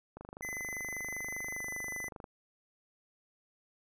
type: click train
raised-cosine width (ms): 1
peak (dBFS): -31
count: 53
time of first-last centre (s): 0.17-2.242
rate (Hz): 25.1
type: tone with pitch glide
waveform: square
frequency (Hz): 2028 to 2008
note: B6 to B6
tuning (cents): +45 to +28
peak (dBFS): -38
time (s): 0.42-2.09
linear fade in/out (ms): 10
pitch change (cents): -17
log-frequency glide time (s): 1.54-1.61
effects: none